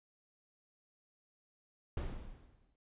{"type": "noise with exponential decay", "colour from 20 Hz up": "brown", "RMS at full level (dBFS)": -35, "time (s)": [1.97, 2.76], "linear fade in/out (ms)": 2, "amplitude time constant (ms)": 170, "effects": ["resampled to 8000 Hz"]}